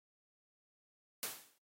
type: noise with exponential decay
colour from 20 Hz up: white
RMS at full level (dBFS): -37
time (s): 1.23-1.58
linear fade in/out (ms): 0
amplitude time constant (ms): 74
effects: high-pass 150 Hz 12 dB/octave + AAC 48 kbps